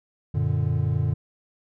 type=chord; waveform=triangle; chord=Gb augmented; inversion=none; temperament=equal; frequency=92.5 / 116.54 / 146.83 Hz; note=Gb2 / Bb2 / D3; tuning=0 / 0 / 0 cents; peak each=-24 / -23 / -23 dBFS; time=0.34-1.14 s; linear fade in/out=10 ms; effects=none